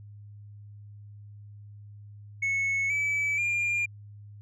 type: tone with pitch steps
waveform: sine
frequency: 2200 / 2299 / 2402 Hz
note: C#7 / D7 / D7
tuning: -14 / -37 / +38 cents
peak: -22 dBFS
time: 2.42-3.86 s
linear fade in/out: 10 ms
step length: 480 ms
effects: tanh soft clip ceiling -24 dBFS + added 103 Hz sine -44 dBFS peak until 4.41 s